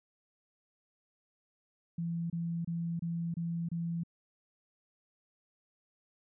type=tone bursts; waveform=sine; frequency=168.5 Hz; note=E3; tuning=38 cents sharp; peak=-32 dBFS; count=6; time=1.98-4.035 s; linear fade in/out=5 ms; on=320 ms; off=27 ms; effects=none